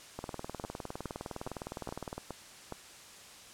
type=two click trains; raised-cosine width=1 ms; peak=-24 / -24 dBFS; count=40 / 6; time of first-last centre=0.19-2.18 / 0.64-2.723 s; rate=19.6 / 2.4 Hz; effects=white hiss -52 dBFS RMS until 3.53 s + low-pass 9000 Hz 12 dB/octave